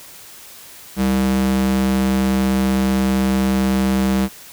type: tone with high-pass filter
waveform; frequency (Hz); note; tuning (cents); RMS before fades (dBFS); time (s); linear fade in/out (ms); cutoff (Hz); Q
square; 65.41; C2; 0; -17; 0.96-4.29; 50; 150; 8.4
effects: white hiss -40 dBFS RMS until 4.52 s